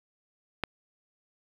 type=click; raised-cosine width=0.3 ms; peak=-11 dBFS; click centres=0.637 s; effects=low-pass 4000 Hz 12 dB/octave + 7-bit